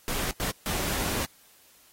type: noise bursts at uneven times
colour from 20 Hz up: pink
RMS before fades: -30 dBFS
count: 3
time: 0.08-0.31 / 0.4-0.51 / 0.66-1.25 s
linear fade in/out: 0 ms
effects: white hiss -58 dBFS RMS until 1.92 s + AAC 48 kbps